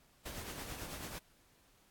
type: noise with tremolo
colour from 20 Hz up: pink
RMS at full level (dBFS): -43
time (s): 0.25-1.19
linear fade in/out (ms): 10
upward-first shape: triangle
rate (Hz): 9.1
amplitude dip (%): 50
effects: pink hiss -68 dBFS RMS until 1.9 s + AAC 64 kbps